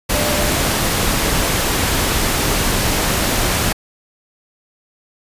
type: tone in noise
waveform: sine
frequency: 594 Hz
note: D5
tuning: 20 cents sharp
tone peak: -22 dBFS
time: 0.14-0.5 s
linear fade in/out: 10 ms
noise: pink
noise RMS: -17 dBFS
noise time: 0.09-3.73 s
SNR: -8 dB
effects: resampled to 32000 Hz